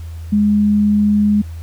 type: tone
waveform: sine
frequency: 207.7 Hz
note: G#3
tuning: in tune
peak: -10 dBFS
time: 0.32-1.42 s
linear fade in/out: 10 ms
effects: added 82 Hz sine -26 dBFS peak until 1.62 s + pink hiss -47 dBFS RMS until 1.62 s